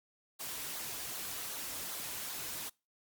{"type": "noise with flanger", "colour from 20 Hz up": "white", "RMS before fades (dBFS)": -41, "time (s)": [0.39, 2.7], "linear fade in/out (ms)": 20, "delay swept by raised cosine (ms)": [0.37, 5.67], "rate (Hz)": 2.6, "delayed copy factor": -0.55, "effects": ["noise-tail reverb RT60 0.3 s tail -26 dB re dry", "Opus 48 kbps"]}